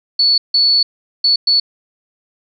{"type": "tone bursts at uneven times", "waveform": "sine", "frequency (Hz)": 4435, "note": "C#8", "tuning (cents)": 0, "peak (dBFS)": -9, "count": 4, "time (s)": [[0.19, 0.38], [0.54, 0.83], [1.24, 1.36], [1.47, 1.6]], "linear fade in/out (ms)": 5, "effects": []}